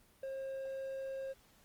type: tone with ADSR envelope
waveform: triangle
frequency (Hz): 536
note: C5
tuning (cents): +42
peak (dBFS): -35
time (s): 0.23-1.34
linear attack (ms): 4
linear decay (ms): 4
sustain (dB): -2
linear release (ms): 27
effects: pink hiss -66 dBFS RMS until 1.64 s + Opus 24 kbps